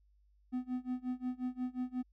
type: tone with tremolo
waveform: triangle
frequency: 251.9 Hz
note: B3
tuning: 34 cents sharp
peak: -30 dBFS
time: 0.52-2.03 s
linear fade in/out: 20 ms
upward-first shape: sine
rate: 5.6 Hz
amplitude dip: 95%
effects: added 50 Hz sine -65 dBFS peak until 2.12 s